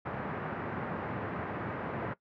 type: band-pass noise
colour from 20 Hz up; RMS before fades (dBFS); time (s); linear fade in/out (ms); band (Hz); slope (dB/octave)
pink; -37; 0.05-2.14; 10; 100 to 1800; 24
effects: noise-tail reverb RT60 0.1 s tail -19 dB re dry